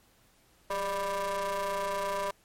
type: ring-modulated tone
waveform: 35% pulse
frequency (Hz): 194.7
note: G3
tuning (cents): -12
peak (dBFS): -25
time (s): 0.7-2.31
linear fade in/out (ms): 5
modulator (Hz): 793
effects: pink hiss -64 dBFS RMS until 2.44 s + MP3 64 kbps